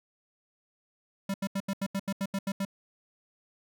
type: tone bursts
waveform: square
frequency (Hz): 196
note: G3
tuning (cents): 0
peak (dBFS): -29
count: 11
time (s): 1.29-2.651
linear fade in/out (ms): 5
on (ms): 51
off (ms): 80
effects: none